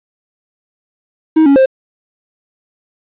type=tone with pitch steps; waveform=triangle; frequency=316.3 / 278.4 / 528 Hz; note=D#4 / C#4 / C5; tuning=+29 / +8 / +16 cents; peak=-3 dBFS; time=1.36-1.66 s; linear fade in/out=10 ms; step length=100 ms; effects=resampled to 8000 Hz + 7-bit